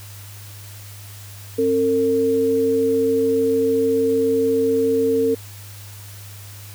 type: tone pair together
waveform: sine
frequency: 268.2 / 453.4 Hz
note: C4 / A#4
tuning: +43 / -48 cents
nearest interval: major sixth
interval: 909 cents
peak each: -22 / -16 dBFS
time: 1.58-5.35 s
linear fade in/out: 10 ms
effects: added 101 Hz sine -37 dBFS peak until 6.74 s + white hiss -42 dBFS RMS until 6.74 s